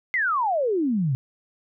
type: exponential sweep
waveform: sine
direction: down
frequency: 2117 to 123.6 Hz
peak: -20 dBFS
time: 0.14-1.15 s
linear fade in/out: 0 ms
effects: none